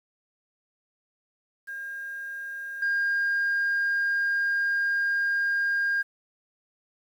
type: tone with level steps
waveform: sine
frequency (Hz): 1612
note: G6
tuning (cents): +48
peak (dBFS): -33 / -21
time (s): 1.67-6.03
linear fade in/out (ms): 20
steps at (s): 2.82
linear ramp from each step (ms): 5
effects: tanh soft clip ceiling -20 dBFS + 9-bit